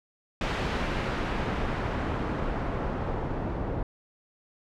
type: noise with low-pass filter sweep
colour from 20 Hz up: pink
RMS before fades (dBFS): -30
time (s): 0.41-3.83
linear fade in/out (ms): 2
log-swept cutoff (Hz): 3100 to 770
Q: 0.72
effects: none